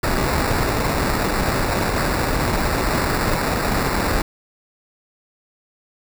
pink noise with sample-and-hold, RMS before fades -20 dBFS, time 0.03-4.22 s, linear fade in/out 5 ms, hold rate 3150 Hz, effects none

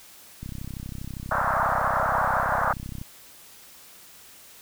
click train, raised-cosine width 5 ms, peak -23 dBFS, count 85, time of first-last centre 0.43-3.015 s, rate 32.5 Hz
white band-pass noise, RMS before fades -24 dBFS, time 1.31-2.73 s, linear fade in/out 5 ms, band 570 to 1500 Hz, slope 48 dB/octave
effects white hiss -49 dBFS RMS until 4.61 s

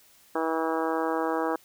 harmonic tone, 161.6 Hz, E3, 34 cents flat, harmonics 2 / 3 / 4 / 5 / 6 / 7 / 8 / 9 / 10, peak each -30 / -30 / -34 / -33 / -34 / -36 / -37 / -43 / -40 dBFS, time 0.35-1.56 s, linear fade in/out 5 ms, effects white hiss -58 dBFS RMS until 1.64 s

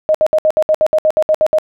sine tone bursts, 622.3 Hz, D#5, in tune, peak -8 dBFS, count 13, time 0.09-1.585 s, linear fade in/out 0 ms, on 55 ms, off 65 ms, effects none

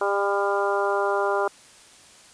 harmonic tone, 200 Hz, G3, 35 cents sharp, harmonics 2 / 3 / 4 / 5 / 6 / 7, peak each -25 / -27 / -28 / -29 / -30 / -30 dBFS, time 0.01-1.48 s, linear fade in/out 5 ms, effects white hiss -50 dBFS RMS until 2.33 s + resampled to 22050 Hz

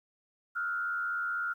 sine tone with frequency modulation, 1404 Hz, F6, 9 cents sharp, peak -30 dBFS, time 0.55-1.54 s, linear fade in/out 20 ms, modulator 83.9 Hz, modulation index 0.75, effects 11-bit

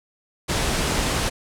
pink low-pass noise, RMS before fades -23 dBFS, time 0.48-1.3 s, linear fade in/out 20 ms, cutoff 10000 Hz, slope 24 dB/octave, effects none

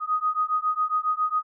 sine beating tone pair, 1244.5 / 1251.8 Hz, D#6 / D#6, 0 / +10 cents, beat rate 7.3 Hz, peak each -25 / -25 dBFS, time 0-1.43 s, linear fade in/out 50 ms, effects none

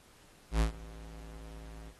square tone with ADSR envelope, 55 Hz, A1, in tune, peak -24 dBFS, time 0.51-1.94 s, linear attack 94 ms, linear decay 110 ms, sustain -22 dB, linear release 65 ms, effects pink hiss -61 dBFS RMS until 1.99 s + AAC 32 kbps

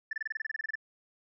sine tone bursts, 1760 Hz, A6, in tune, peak -29 dBFS, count 14, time 0.11-0.755 s, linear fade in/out 5 ms, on 21 ms, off 27 ms, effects tanh soft clip ceiling -27 dBFS

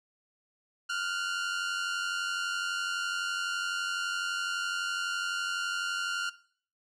sawtooth tone pair together, 1396.9 / 1488.8 Hz, F6 / F#6, 0 / +10 cents, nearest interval minor second, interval 110 cents, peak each -28 / -33 dBFS, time 0.89-6.3 s, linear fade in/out 10 ms, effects noise-tail reverb RT60 0.5 s tail -17 dB re dry + low-pass 7000 Hz 12 dB/octave

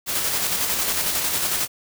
white noise with tremolo, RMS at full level -22 dBFS, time 0.06-1.68 s, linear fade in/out 50 ms, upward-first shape square, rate 11 Hz, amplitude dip 30%, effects none

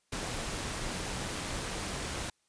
pink noise with amplitude modulation, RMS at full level -35 dBFS, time 0.12-2.3 s, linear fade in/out 5 ms, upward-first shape sine, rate 201 Hz, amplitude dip 30%, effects white hiss -74 dBFS RMS until 2.48 s + resampled to 22050 Hz

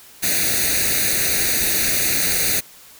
white noise with comb filter, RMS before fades -19 dBFS, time 0.22-2.61 s, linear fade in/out 20 ms, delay 0.47 ms, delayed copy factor +0.85, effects white hiss -45 dBFS RMS until 2.99 s

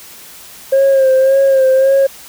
sine tone with vibrato, 535 Hz, C5, 38 cents sharp, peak -5 dBFS, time 0.72-2.07 s, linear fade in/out 10 ms, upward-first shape sine, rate 1.8 Hz, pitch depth 38 cents each way, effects tanh soft clip ceiling -5 dBFS + white hiss -36 dBFS RMS until 2.28 s

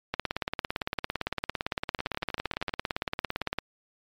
two click trains, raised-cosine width 0.3 ms, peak -18 / -12 dBFS, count 10 / 62, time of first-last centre 1.99-2.693 / 0.14-3.586 s, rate 12.8 / 17.7 Hz, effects MP3 96 kbps

